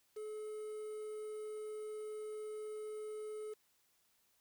triangle tone with quantisation, 428.2 Hz, A4, 47 cents flat, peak -40 dBFS, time 0.16-3.54 s, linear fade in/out 10 ms, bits 10, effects white hiss -75 dBFS RMS until 4.4 s

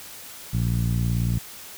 10% pulse tone with low-pass filter, 58.27 Hz, A#1, in tune, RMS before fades -23 dBFS, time 0.53-1.39 s, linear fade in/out 10 ms, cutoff 140 Hz, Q 2.2, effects white hiss -41 dBFS RMS until 1.77 s

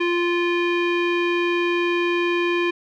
square tone with low-pass filter, 347.9 Hz, F4, 7 cents flat, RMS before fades -21 dBFS, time 0-2.71 s, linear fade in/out 10 ms, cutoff 2600 Hz, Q 3.2, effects none

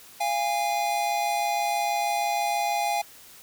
square tone pair together, 692.8 / 819 Hz, F5 / G#5, -14 / -24 cents, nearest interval minor third, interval 290 cents, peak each -29 / -26 dBFS, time 0.2-3.02 s, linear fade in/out 10 ms, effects white hiss -49 dBFS RMS until 3.42 s

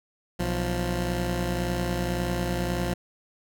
15% pulse tone pair together, 61.85 / 175.6 Hz, B1 / F3, +3 / +10 cents, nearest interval octave + tritone, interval 1807 cents, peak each -22 dBFS, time 0.39-2.94 s, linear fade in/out 10 ms, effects none

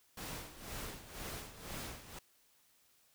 pink noise with tremolo, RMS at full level -43 dBFS, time 0.17-2.19 s, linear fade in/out 5 ms, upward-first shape sine, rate 2 Hz, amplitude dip 75%, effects white hiss -70 dBFS RMS until 3.14 s

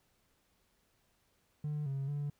triangle tone with pitch steps, 149.4 / 136.8 / 144.7 Hz, D3 / C#3 / D3, +30 / -23 / -25 cents, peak -31 dBFS, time 1.64-2.3 s, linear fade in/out 5 ms, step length 220 ms, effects tanh soft clip ceiling -29 dBFS + pink hiss -74 dBFS RMS until 2.39 s

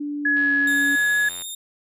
sine tone with pitch glide, 291.7 to 281.9 Hz, D4 to C#4, -12 to +29 cents, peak -25 dBFS, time 0-0.96 s, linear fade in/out 10 ms, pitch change -59 cents, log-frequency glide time 0.27-0.52 s
sine tone, 1688 Hz, G#6, 28 cents sharp, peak -17 dBFS, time 0.25-1.29 s, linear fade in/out 5 ms
click train, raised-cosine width 0.3 ms, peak -24 dBFS, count 95, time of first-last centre 0.37-1.42 s, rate 89.5 Hz
15% pulse tone with vibrato, 3660 Hz, A#7, 32 cents flat, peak -24 dBFS, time 0.67-1.55 s, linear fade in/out 5 ms, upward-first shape sine, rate 14 Hz, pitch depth 14 cents each way
effects none

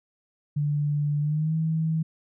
sine tone with pitch glide, 146.83 to 160.12 Hz, D3 to D#3, 0 to +50 cents, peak -22 dBFS, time 0.56-2.03 s, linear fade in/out 10 ms, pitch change +150 cents, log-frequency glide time 1.2-1.55 s, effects none

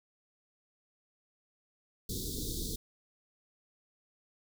pink band-stop noise, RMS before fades -37 dBFS, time 2.09-2.76 s, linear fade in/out 5 ms, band 470 to 3500 Hz, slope 96 dB/octave, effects none

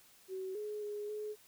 sine tone with pitch steps, 377.9 / 421.4 / 415.8 / 423.8 Hz, F#4 / G#4 / G#4 / G#4, +37 / +25 / +2 / +35 cents, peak -38 dBFS, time 0.28-1.36 s, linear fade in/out 50 ms, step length 270 ms, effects white hiss -63 dBFS RMS until 1.47 s

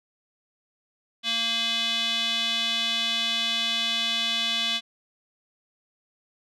square tone with band-pass filter, 230 Hz, A#3, 23 cents flat, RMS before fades -26 dBFS, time 1.23-4.81 s, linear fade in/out 50 ms, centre 3400 Hz, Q 4.8, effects none

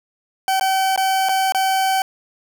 40% pulse tone with dropouts, 766 Hz, G5, 40 cents flat, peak -15 dBFS, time 0.48-2.02 s, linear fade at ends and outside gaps 1 ms, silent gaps 0.597-0.61 / 0.961-0.976 / 1.287-1.292 / 1.522-1.547 s, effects none

